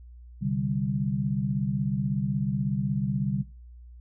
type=chord; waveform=sine; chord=C suspended second; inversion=none; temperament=just; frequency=130.81 / 147.16 / 196.22 Hz; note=C3 / D3 / G3; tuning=0 / +4 / +2 cents; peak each=-29 dBFS; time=0.41-3.43 s; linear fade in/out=20 ms; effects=noise-tail reverb RT60 0.3 s tail -19 dB re dry + added 60 Hz sine -44 dBFS peak until 4 s